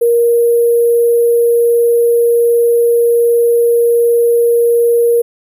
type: tone with sample-and-hold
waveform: sine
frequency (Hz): 471.3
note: A#4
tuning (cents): +19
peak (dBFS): -7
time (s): 0.01-5.22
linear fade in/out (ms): 10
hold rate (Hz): 11025
effects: none